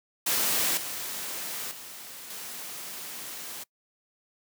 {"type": "noise with level steps", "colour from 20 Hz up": "white", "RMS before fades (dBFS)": [-26, -35, -43, -39], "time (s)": [0.26, 3.64], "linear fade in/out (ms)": 10, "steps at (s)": [0.77, 1.71, 2.3], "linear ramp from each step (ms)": 5, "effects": ["noise-tail reverb RT60 0.1 s tail -23 dB re dry", "high-pass 150 Hz 12 dB/octave"]}